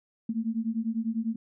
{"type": "beating tone pair", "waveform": "sine", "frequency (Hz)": [220.6, 230.6], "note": ["A3", "A#3"], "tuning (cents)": [5, -19], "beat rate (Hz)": 10, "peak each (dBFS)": -30, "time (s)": [0.29, 1.36], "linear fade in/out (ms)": 5, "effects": []}